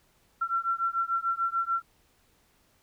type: beating tone pair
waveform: sine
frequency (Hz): 1354 / 1360.8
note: E6 / F6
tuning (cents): +46 / -45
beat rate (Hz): 6.8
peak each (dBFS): -29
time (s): 0.41-1.82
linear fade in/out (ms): 10
effects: pink hiss -66 dBFS RMS until 2.82 s